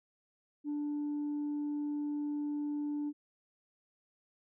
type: tone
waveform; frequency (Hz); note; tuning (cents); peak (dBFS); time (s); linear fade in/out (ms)
sine; 293.7; D4; 0; -31; 0.64-3.13; 50
effects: tanh soft clip ceiling -31 dBFS